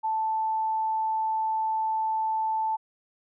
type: tone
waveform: sine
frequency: 880 Hz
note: A5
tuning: in tune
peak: -24 dBFS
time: 0.03-2.77 s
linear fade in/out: 20 ms
effects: none